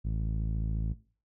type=tone with low-pass filter; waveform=sawtooth; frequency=54.3 Hz; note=A1; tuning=22 cents flat; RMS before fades=-31 dBFS; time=0.04-0.94 s; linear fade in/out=20 ms; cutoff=170 Hz; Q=1.1; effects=noise-tail reverb RT60 0.4 s tail -18 dB re dry